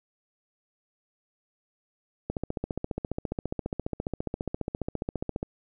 click train, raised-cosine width 2 ms, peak -16 dBFS, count 47, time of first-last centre 2.3-5.429 s, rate 14.7 Hz, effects none

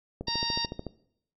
click train, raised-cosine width 2 ms, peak -21 dBFS, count 10, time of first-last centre 0.21-0.867 s, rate 13.7 Hz
harmonic tone, 930 Hz, A#5, 4 cents flat, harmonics 1 / 2 / 3 / 4 / 5 / 6, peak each -36 / -41 / -41 / -35 / -30 / -38 dBFS, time 0.27-0.66 s, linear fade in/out 10 ms
effects noise-tail reverb RT60 0.7 s tail -19 dB re dry

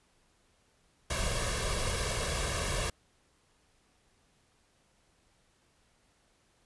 pink noise with comb filter, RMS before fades -32 dBFS, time 1.1-2.9 s, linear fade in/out 5 ms, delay 1.8 ms, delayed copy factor +0.7, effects pink hiss -69 dBFS RMS until 6.65 s + resampled to 24000 Hz

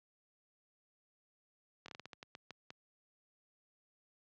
slowing click train, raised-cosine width 0.2 ms, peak -30 dBFS, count 11, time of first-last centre 1.86-2.705 s, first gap 23 ms, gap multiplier 1.27, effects high-pass 100 Hz 12 dB/octave + low-pass 5000 Hz 12 dB/octave

